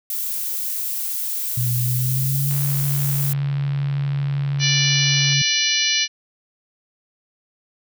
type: noise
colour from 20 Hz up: violet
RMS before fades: -25 dBFS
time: 0.1-3.33 s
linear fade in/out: 2 ms
type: tone with pitch glide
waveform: sine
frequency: 122.6 to 140.02 Hz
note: B2 to C#3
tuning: -12 to +18 cents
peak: -19 dBFS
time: 1.57-5.42 s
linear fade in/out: 5 ms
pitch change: +230 cents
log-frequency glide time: 1.84-2.47 s
type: click train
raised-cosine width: 0.3 ms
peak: -21 dBFS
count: 206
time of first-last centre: 2.51-5.33 s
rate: 72.7 Hz
type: harmonic tone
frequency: 587.3 Hz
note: D5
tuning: in tune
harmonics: 3 / 4 / 5 / 6 / 7 / 8 / 9 / 10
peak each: -29 / -24 / -23 / -28 / -23 / -29 / -28 / -24 dBFS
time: 4.59-6.08 s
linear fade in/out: 50 ms
effects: none